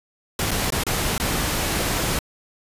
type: noise with dropouts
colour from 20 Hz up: pink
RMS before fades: -23 dBFS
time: 0.39-2.19 s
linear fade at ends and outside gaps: 2 ms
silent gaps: 0.509-0.514 / 0.704-0.722 / 0.836-0.866 / 1.18-1.199 s
effects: resampled to 32000 Hz